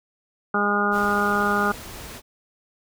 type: harmonic tone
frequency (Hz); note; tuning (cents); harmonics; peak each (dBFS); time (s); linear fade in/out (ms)
204.6; G#3; -26; 1 / 2 / 3 / 4 / 5 / 6 / 7; -26 / -27 / -32 / -27 / -34 / -24 / -24; 0.54-1.72; 5
type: noise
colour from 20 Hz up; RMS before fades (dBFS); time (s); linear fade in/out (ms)
pink; -38; 0.91-2.22; 50
effects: none